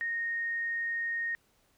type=tone; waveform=sine; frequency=1856 Hz; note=A#6; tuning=8 cents flat; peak=-30 dBFS; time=0.01-1.35 s; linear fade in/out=0 ms; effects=pink hiss -69 dBFS RMS until 1.77 s